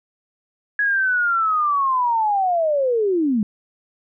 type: linear sweep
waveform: sine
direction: down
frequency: 1679 to 198.8 Hz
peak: -16 dBFS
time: 0.79-3.43 s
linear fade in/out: 2 ms
effects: none